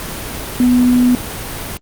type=tone in noise; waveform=sine; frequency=247.5 Hz; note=B3; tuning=4 cents sharp; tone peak=-8 dBFS; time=0.6-1.15 s; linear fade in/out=0 ms; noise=pink; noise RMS=-25 dBFS; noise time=0-1.77 s; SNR=+14 dB; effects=Opus 32 kbps